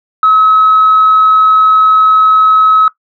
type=tone; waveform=sine; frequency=1284 Hz; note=E6; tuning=46 cents flat; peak=-3 dBFS; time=0.23-2.88 s; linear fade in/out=2 ms; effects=noise-tail reverb RT60 0.1 s tail -17 dB re dry + tanh soft clip ceiling 0 dBFS